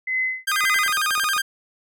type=tone with tremolo; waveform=sine; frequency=2039 Hz; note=C7; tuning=45 cents flat; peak=-19 dBFS; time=0.07-0.93 s; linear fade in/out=5 ms; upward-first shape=sine; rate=1.9 Hz; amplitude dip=100%
type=tone with vibrato; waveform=sawtooth; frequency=1399 Hz; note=F6; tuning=3 cents sharp; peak=-16 dBFS; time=0.47-1.42 s; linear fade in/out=10 ms; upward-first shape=square; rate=11 Hz; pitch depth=220 cents each way
type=clicks; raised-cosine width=0.5 ms; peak=-22 dBFS; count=9; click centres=0.639 / 0.761 / 0.863 / 0.894 / 0.975 / 1.11 / 1.178 / 1.237 / 1.365 s
effects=none